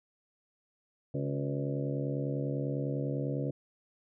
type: harmonic tone with a mistuned harmonic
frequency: 70 Hz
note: C#2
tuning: 18 cents sharp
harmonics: 2 / 3 / 4 / 5 / 6 / 7 / 8 / 9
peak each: -33 / -44 / -37 / -42 / -49 / -39 / -42 / -47 dBFS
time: 1.14-3.51 s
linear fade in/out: 5 ms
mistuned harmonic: 5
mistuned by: +57 cents
effects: none